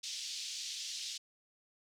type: band-pass noise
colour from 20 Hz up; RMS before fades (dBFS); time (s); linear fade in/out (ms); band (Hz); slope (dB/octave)
white; -42; 0.03-1.18; 10; 3100 to 6000; 24
effects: none